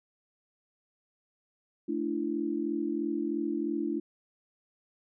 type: chord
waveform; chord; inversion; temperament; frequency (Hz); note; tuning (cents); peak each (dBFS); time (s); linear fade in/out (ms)
sine; A suspended fourth; none; equal with one note detuned; 220 / 293.7 / 336.7; A3 / D4 / E4; 0 / 0 / +37; -36 / -32 / -32; 1.88-4; 10
effects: none

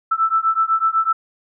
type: beating tone pair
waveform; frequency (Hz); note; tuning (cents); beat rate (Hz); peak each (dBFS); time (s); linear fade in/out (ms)
sine; 1318.5 / 1326.5; E6 / E6; 0 / +10; 8; -18; 0.11-1.13; 10
effects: none

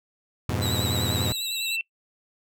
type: chord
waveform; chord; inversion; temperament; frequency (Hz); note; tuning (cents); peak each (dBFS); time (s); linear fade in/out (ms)
sawtooth; F diminished; none; equal; 87.31 / 103.83 / 123.47; F2 / Ab2 / Cb3; 0 / 0 / 0; -25 / -25 / -25; 0.49-1.32; 0
type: tone with vibrato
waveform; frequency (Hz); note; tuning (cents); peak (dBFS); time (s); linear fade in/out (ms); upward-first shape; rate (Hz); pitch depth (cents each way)
sawtooth; 3900; B7; -23; -25; 0.61-1.77; 20; sine; 10; 50
type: tone with exponential growth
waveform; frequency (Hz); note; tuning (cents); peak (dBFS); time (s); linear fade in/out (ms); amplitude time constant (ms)
sine; 2682; E7; +29; -24; 0.84-1.81; 1; 210
effects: noise-tail reverb RT60 0.1 s tail -23 dB re dry

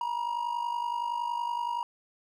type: tone with amplitude modulation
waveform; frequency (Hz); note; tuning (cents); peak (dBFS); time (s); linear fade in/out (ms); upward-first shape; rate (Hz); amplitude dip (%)
triangle; 952; A#5; +36; -24; 0.01-1.83; 2; sine; 50.7; 70
effects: none

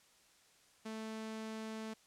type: tone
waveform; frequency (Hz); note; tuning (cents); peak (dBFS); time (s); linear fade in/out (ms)
sawtooth; 220; A3; 0; -38; 0.85-1.94; 10
effects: white hiss -67 dBFS RMS until 2.06 s + low-pass 9000 Hz 12 dB/octave

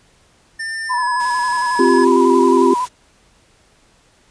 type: tone with pitch glide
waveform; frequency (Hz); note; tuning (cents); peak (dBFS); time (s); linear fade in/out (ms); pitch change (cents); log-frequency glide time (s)
square; 1796 to 1695.2; A6 to G#6; +35 to +35; -23; 0.59-2.05; 10; -100; 0.9-1.06
type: tone with vibrato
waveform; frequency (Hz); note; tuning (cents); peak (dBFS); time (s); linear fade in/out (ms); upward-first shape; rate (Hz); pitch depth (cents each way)
sine; 987.8; B5; 0; -16; 0.89-2.86; 20; square; 11; 39
type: noise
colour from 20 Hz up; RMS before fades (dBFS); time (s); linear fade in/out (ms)
white; -34; 1.19-2.89; 20
type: chord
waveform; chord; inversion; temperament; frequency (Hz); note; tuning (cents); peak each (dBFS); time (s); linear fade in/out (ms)
sine; C suspended fourth; none; just; 261.6 / 348.8 / 392.4; C4 / F4 / G4; 0 / -2 / +2; -15 / -14 / -14; 1.79-2.74; 5
effects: pink hiss -54 dBFS RMS until 4.3 s + resampled to 22050 Hz

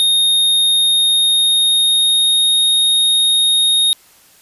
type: tone with pitch glide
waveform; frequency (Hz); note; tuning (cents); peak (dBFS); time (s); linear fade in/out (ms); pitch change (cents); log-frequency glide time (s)
square; 3700 to 3721; A#7 to A#7; -14 to -4; -11; 0-3.93; 0; +10; 0.76-2.56
effects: white hiss -48 dBFS RMS until 4.41 s + resampled to 32000 Hz

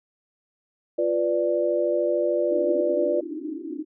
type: chord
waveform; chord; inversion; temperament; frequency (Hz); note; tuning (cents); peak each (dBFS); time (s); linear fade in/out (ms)
sine; B diminished; second; equal; 349.2 / 493.9 / 587.3; F4 / B4 / D5; 0 / 0 / 0; -25 / -26 / -23; 0.98-3.21; 10
type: band-pass noise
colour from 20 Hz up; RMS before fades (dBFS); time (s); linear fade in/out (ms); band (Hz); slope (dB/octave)
pink; -32; 2.49-3.85; 50; 280 to 350; 96
effects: none

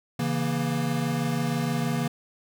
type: chord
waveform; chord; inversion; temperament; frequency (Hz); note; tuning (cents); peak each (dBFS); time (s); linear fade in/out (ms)
square; A# diminished; first; equal with one note detuned; 138.59 / 164.81 / 236.5; C#3 / E3 / A#3; 0 / 0 / +25; -30 / -30 / -29; 0.19-2.08; 5
effects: none

